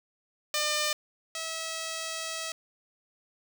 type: tone pair in turn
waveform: 5% pulse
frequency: 601 / 647.8 Hz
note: D5 / E5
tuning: +40 / -30 cents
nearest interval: minor second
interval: 130 cents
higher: second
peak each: -15 / -22 dBFS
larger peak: first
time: 0.54-0.93 / 1.35-2.52 s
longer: second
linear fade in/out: 2 ms
effects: none